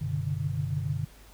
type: tone cluster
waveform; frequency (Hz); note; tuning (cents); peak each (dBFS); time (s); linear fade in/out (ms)
sine; 96.3 / 126.6 / 142.1 / 148.8; G2 / B2 / C#3 / D3; -30 / +43 / +43 / +23; -33 / -33 / -36 / -31; 0.01-1.05; 10
effects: added 50 Hz sine -51 dBFS peak until 1.33 s + pink hiss -55 dBFS RMS until 1.33 s